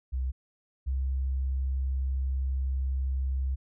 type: tone pair in turn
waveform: sine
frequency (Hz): 64.5 / 66.12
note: C2 / C2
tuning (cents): -24 / +19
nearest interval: unison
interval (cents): 43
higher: second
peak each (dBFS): -27 / -26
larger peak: second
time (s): 0.12-0.32 / 0.86-3.56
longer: second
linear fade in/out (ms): 20
effects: none